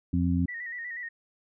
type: harmonic tone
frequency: 87.31 Hz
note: F2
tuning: in tune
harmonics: 1 / 2 / 3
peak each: -27 / -27 / -27 dBFS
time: 0.13-0.46 s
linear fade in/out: 5 ms
type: tone with vibrato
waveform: sine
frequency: 1908 Hz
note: A#6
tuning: 40 cents sharp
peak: -34 dBFS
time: 0.48-1.09 s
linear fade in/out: 10 ms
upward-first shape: square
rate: 8.2 Hz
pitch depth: 49 cents each way
effects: none